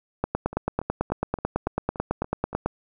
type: two click trains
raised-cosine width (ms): 1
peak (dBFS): -9 / -22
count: 23 / 8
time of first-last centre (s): 0.24-2.66 / 0.53-2.53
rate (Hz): 9.09 / 3.5
effects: none